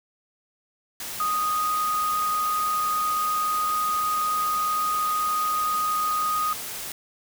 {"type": "tone in noise", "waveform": "sine", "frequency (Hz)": 1243, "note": "D#6", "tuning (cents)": -2, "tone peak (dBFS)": -22, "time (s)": [1.2, 6.53], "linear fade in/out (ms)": 2, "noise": "white", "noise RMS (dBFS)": -34, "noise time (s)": [1, 6.92], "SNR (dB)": 9, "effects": []}